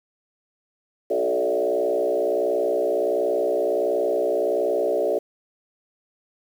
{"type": "tone with frequency modulation", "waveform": "sine", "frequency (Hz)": 506, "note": "B4", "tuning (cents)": 42, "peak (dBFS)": -19, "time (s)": [1.1, 5.19], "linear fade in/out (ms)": 10, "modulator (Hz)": 61.4, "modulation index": 2.4, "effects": ["8-bit"]}